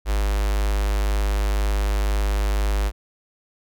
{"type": "tone with notch filter", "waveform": "square", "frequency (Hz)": 51, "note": "G#1", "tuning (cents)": -31, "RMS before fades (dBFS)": -21, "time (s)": [0.05, 2.92], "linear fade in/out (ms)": 50, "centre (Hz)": 180, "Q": 0.63, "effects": []}